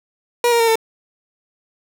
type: tone with pitch steps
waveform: 30% pulse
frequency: 479.6 / 468.9 / 458.5 / 448.3 Hz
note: A#4 / A#4 / A#4 / A4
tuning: +49 / +10 / -29 / +32 cents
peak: -10 dBFS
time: 0.44-0.756 s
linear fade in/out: 2 ms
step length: 79 ms
effects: none